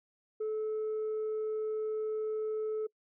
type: tone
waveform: sine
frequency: 433.2 Hz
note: A4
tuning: 27 cents flat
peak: -29 dBFS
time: 0.4-2.87 s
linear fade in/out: 10 ms
effects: noise-tail reverb RT60 0.1 s tail -25 dB re dry + tanh soft clip ceiling -30 dBFS